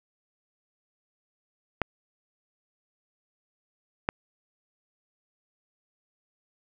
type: clicks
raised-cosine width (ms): 0.5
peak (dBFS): -9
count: 2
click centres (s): 1.817 / 4.089
effects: none